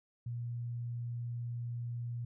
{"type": "tone", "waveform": "sine", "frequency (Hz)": 119.3, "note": "A#2", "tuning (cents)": 41, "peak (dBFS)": -36, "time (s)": [0.26, 2.25], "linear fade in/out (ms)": 5, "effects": []}